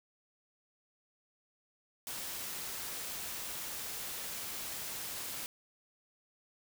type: noise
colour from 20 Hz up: white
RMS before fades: -41 dBFS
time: 2.07-5.46 s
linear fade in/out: 0 ms
effects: none